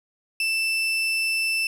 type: tone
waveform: 35% pulse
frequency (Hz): 2655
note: E7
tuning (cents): +12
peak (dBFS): -20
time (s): 0.4-1.67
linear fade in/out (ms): 2
effects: low-pass 12000 Hz 12 dB/octave + 9-bit